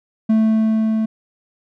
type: tone with level ramp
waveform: triangle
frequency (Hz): 220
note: A3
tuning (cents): 0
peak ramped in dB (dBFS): -9 to -14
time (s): 0.29-1.06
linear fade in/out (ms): 10
effects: none